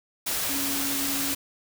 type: tone in noise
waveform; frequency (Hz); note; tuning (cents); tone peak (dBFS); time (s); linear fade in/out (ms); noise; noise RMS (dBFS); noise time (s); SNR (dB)
sine; 277.2; C#4; 0; -32; 0.49-1.34; 10; white; -28; 0.26-1.35; -7
effects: none